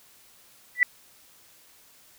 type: tone with exponential growth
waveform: sine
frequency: 1971 Hz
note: B6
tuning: 4 cents flat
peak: -11 dBFS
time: 0.75-0.83 s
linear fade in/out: 1 ms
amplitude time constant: 17 ms
effects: white hiss -56 dBFS RMS until 2.18 s